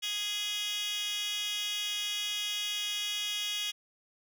10% pulse tone with high-pass filter, 415.3 Hz, G#4, in tune, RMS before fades -34 dBFS, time 0.02-3.72 s, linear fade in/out 20 ms, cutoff 3400 Hz, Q 6.7, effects none

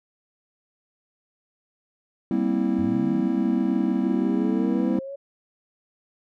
triangle chord, C dominant seventh, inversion second, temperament just, 196.22 / 235.5 / 261.6 / 327 Hz, G3 / Bb3 / C4 / E4, +2 / +18 / 0 / -14 cents, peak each -24 dBFS, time 2.31-4.99 s, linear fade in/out 2 ms
sine linear sweep, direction up, 88.1 to 563 Hz, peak -32 dBFS, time 2.78-5.16 s, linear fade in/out 10 ms
effects none

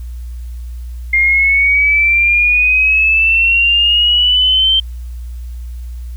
sine exponential sweep, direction up, 2114 to 3136 Hz, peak -8 dBFS, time 1.13-4.8 s, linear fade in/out 5 ms, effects added 60 Hz sine -23 dBFS peak until 6.16 s + white hiss -50 dBFS RMS until 6.16 s

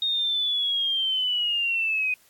sine linear sweep, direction down, 3718 to 2489 Hz, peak -22 dBFS, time 0.02-2.14 s, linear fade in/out 2 ms, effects white hiss -59 dBFS RMS until 2.29 s + AAC 64 kbps

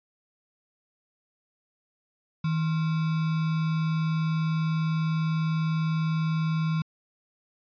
sine tone with sample-and-hold, 160 Hz, D#3, 49 cents sharp, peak -23 dBFS, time 2.44-6.82 s, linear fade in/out 5 ms, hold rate 1225 Hz, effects resampled to 11025 Hz

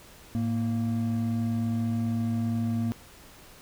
triangle tone pair together, 108.83 / 231.4 Hz, A2 / A#3, -19 / -13 cents, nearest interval octave + minor second, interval 1306 cents, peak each -27 / -25 dBFS, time 0.35-2.92 s, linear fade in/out 0 ms, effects pink hiss -51 dBFS RMS until 3.61 s

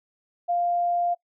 sine tone, 698.5 Hz, F5, in tune, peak -21 dBFS, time 0.48-1.15 s, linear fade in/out 20 ms, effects noise-tail reverb RT60 0.1 s tail -22 dB re dry

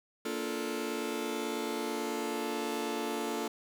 sawtooth chord, Bb major seventh, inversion none, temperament just, 233.1 / 291.4 / 349.6 / 437 Hz, Bb3 / D4 / F4 / A4, 0 / -13 / +2 / -12 cents, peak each -35 / -35 / -35 / -33 dBFS, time 0.25-3.48 s, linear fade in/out 5 ms, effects none

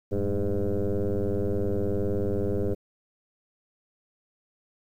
sine tone with frequency modulation, 207.3 Hz, G#3, 3 cents flat, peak -22 dBFS, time 0.11-2.75 s, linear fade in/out 20 ms, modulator 99.1 Hz, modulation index 3.1, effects tanh soft clip ceiling -20 dBFS + 10-bit

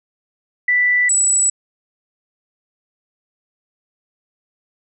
sine tone pair in turn, 1975.5 / 7883 Hz, B6 / B8, 0 / -4 cents, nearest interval 2 octaves, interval 2396 cents, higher second, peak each -12 dBFS, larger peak neither, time 0.68-1.09 / 1.09-1.5 s, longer neither, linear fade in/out 5 ms, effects none

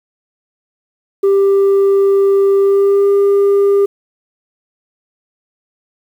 sine tone with pitch glide, 394.3 to 400 Hz, G4 to G4, +10 to +35 cents, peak -5 dBFS, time 1.23-3.86 s, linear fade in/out 10 ms, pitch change +25 cents, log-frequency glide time 2.59-3.07 s, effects tanh soft clip ceiling -7 dBFS + 7-bit

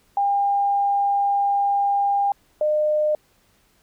sine tone pair in turn, 803 / 606.8 Hz, G5 / D#5, +41 / -44 cents, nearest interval perfect fourth, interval 485 cents, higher first, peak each -17 dBFS, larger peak neither, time 0.17-2.32 / 2.61-3.15 s, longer first, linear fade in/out 2 ms, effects pink hiss -61 dBFS RMS until 3.82 s

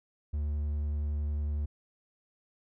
triangle tone with hard clipping, 74.1 Hz, D2, 16 cents sharp, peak -30 dBFS, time 0.33-1.66 s, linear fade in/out 10 ms, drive 6 dB, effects none

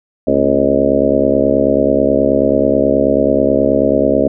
harmonic tone with a mistuned harmonic, 69.3 Hz, C#2, in tune, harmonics 1 / 2 / 3 / 4 / 5 / 6 / 7 / 8 / 9, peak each -27 / -27 / -20 / -16 / -20 / -18 / -19 / -16 / -16 dBFS, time 0.27-4.28 s, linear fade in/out 5 ms, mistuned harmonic 3, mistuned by +98 cents, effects none

